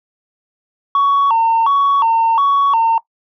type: tone with vibrato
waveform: sine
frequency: 1009 Hz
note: B5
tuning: 37 cents sharp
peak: -8 dBFS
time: 0.95-2.98 s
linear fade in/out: 2 ms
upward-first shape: square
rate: 1.4 Hz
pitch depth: 180 cents each way
effects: noise-tail reverb RT60 0.1 s tail -20 dB re dry + tanh soft clip ceiling -8 dBFS